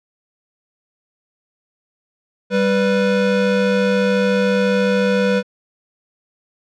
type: tone pair together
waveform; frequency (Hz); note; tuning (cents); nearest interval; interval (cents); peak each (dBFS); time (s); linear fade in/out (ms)
square; 196 / 493.9; G3 / B4; 0 / 0; octave + major third; 1600; -18 / -17; 2.5-5.43; 50
effects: low-pass 4000 Hz 12 dB/octave